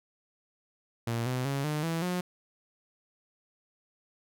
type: tone with pitch steps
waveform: sawtooth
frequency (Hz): 116.54 / 127.09 / 138.59 / 151.13 / 164.81 / 179.73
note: A#2 / C3 / C#3 / D3 / E3 / F3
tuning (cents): 0 / -50 / 0 / +50 / 0 / +50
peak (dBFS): -25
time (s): 1.07-2.21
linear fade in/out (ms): 5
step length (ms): 190
effects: none